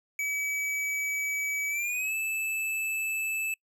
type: tone with pitch glide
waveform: square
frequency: 2284 to 2624 Hz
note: D7 to E7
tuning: -49 to -9 cents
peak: -29 dBFS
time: 0.19-3.54 s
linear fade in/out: 2 ms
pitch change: +240 cents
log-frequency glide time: 1.69-2.14 s
effects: noise-tail reverb RT60 0.1 s tail -26 dB re dry